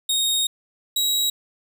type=tone pair in turn; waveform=sawtooth; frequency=3728 / 3851 Hz; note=A#7 / B7; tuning=-1 / -44 cents; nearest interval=minor second; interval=57 cents; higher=second; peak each=-16 / -16 dBFS; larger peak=neither; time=0.09-0.47 / 0.96-1.3 s; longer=first; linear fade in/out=5 ms; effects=none